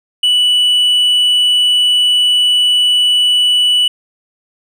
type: tone with tanh clipping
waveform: triangle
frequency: 2960 Hz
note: F#7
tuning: in tune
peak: -9 dBFS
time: 0.23-3.88 s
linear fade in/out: 5 ms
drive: 7 dB
effects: none